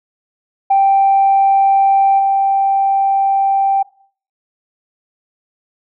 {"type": "tone with level steps", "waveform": "sine", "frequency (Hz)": 784, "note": "G5", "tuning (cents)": 0, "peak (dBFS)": [-7, -10], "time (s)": [0.7, 3.83], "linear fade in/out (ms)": 10, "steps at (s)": 2.18, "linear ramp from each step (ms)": 20, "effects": ["noise-tail reverb RT60 0.5 s tail -20 dB re dry", "tanh soft clip ceiling -4 dBFS"]}